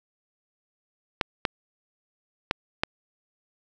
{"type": "clicks", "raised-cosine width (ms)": 0.3, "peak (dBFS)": -6, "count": 4, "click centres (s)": [1.212, 1.452, 2.511, 2.835], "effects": []}